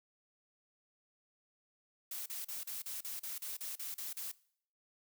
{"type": "noise bursts", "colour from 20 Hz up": "blue", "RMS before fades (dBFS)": -42, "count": 12, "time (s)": [2.11, 4.317], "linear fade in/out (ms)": 5, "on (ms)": 150, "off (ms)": 37, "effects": ["noise-tail reverb RT60 0.6 s tail -21 dB re dry"]}